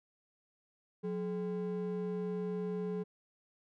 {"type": "ring-modulated tone", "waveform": "triangle", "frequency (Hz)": 303.1, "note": "D#4", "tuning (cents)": -45, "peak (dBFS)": -29, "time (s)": [1.03, 3.04], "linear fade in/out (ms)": 20, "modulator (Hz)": 122, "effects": []}